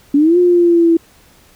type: linear two-way sweep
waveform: sine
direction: up then down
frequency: 277.2 to 357.9 to 330.1 Hz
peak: -7 dBFS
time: 0.14-0.97 s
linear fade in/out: 5 ms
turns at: 0.38 s
effects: pink hiss -48 dBFS RMS until 1.55 s